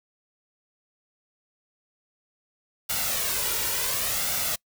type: noise with flanger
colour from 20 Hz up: white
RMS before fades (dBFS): -27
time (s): 2.89-4.56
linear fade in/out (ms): 10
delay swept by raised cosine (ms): 1.4 to 2.13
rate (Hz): 0.69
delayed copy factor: +0.55
effects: noise-tail reverb RT60 0.1 s tail -25 dB re dry